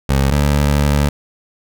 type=tone pair in turn; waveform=20% pulse; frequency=68.2 / 72.26 Hz; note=C#2 / D2; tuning=-28 / -27 cents; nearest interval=minor second; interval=101 cents; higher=second; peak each=-7 dBFS; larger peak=neither; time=0.09-0.31 / 0.31-1.09 s; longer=second; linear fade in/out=5 ms; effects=none